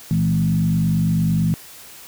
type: tone with frequency modulation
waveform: sine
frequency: 164.81 Hz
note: E3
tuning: in tune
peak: -15 dBFS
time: 0.11-1.54 s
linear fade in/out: 0 ms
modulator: 48.9 Hz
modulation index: 0.99
effects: white hiss -41 dBFS RMS until 2.07 s